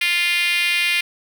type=tone with high-pass filter; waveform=5% pulse; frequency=349.2 Hz; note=F4; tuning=in tune; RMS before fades=-19 dBFS; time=0.01-1.01 s; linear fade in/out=5 ms; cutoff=2300 Hz; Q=4.4; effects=none